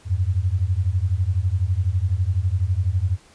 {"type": "beating tone pair", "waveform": "sine", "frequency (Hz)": [86.3, 98.3], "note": ["F2", "G2"], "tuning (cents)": [-20, 5], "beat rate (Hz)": 12, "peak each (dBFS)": -21, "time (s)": [0.05, 3.18], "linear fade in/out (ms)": 50, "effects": ["pink hiss -52 dBFS RMS until 3.34 s", "resampled to 22050 Hz"]}